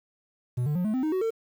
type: tone with pitch steps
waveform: triangle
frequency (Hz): 123.47 / 148.54 / 178.69 / 215 / 258.6 / 311.1 / 374.3 / 450.3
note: B2 / D3 / F3 / A3 / C4 / D#4 / F#4 / A4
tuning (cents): 0 / +20 / +40 / -40 / -20 / 0 / +20 / +40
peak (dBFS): -22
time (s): 0.57-1.306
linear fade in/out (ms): 10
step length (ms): 92
effects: 9-bit